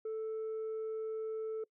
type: tone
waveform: sine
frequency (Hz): 440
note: A4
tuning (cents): 0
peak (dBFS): -33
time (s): 0.05-1.64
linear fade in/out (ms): 5
effects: noise-tail reverb RT60 0.1 s tail -25 dB re dry + tanh soft clip ceiling -35 dBFS